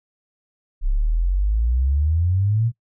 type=exponential sweep; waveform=sine; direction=up; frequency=32.39 to 120.1 Hz; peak=-16 dBFS; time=0.81-2.72 s; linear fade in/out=50 ms; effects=noise-tail reverb RT60 0.1 s tail -22 dB re dry